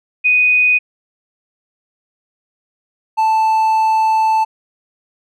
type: tone pair in turn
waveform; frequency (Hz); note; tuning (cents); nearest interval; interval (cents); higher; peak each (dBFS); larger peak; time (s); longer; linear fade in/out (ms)
sine / triangle; 2489 / 880; D#7 / A5; 0 / 0; octave + tritone; 1800; first; -9; neither; 0.24-0.79 / 3.17-4.45; second; 20
effects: none